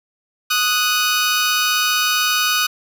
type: tone pair together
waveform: 15% pulse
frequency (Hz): 1244.5 / 1480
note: D#6 / F#6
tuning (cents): 0 / 0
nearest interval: minor third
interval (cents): 300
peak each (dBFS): -12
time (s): 0.5-2.67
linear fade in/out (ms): 10
effects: none